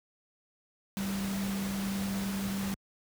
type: tone in noise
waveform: sine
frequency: 196 Hz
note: G3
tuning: in tune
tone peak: -31 dBFS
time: 0.97-2.74 s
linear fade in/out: 0 ms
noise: pink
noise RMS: -39 dBFS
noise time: 0.97-2.74 s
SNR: +5 dB
effects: high-pass 60 Hz 12 dB/octave